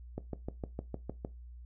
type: click train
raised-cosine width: 2 ms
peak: -23 dBFS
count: 8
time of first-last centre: 0.18-1.249 s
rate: 6.55 Hz
effects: noise-tail reverb RT60 0.2 s tail -17 dB re dry + added 60 Hz sine -46 dBFS peak until 1.65 s